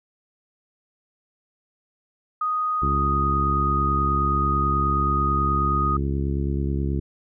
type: tone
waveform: sine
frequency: 1244.5 Hz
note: D#6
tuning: in tune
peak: -21 dBFS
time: 2.41-5.97 s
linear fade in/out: 5 ms
type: harmonic tone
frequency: 69.3 Hz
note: C#2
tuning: in tune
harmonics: 1 / 2 / 3 / 4 / 5 / 6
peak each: -24 / -27 / -31 / -33 / -32 / -38 dBFS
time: 2.82-7 s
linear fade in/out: 5 ms
effects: none